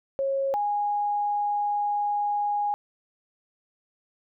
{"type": "tone pair in turn", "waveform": "sine", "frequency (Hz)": [545, 824.3], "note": ["C#5", "G#5"], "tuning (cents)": [-29, -13], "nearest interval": "perfect fifth", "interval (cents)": 716, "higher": "second", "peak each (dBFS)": [-23, -23], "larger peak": "neither", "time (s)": [[0.19, 0.54], [0.54, 2.74]], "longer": "second", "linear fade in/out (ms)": 0, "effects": []}